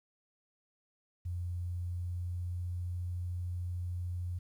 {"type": "tone with pitch glide", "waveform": "sine", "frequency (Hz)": [88, 88.66], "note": ["F2", "F2"], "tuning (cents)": [14, 27], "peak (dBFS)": -34, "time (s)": [1.25, 4.39], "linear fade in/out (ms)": 10, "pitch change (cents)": 13, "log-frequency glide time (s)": [1.48, 2.99], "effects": ["11-bit"]}